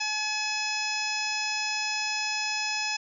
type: harmonic tone with a mistuned harmonic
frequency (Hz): 852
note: G#5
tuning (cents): +44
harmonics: 1 / 2 / 3 / 4 / 5 / 6 / 7 / 8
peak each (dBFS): -35 / -37 / -31 / -41 / -42 / -32 / -39 / -41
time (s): 0-2.97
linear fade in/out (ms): 10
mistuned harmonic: 5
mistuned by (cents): -45
effects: none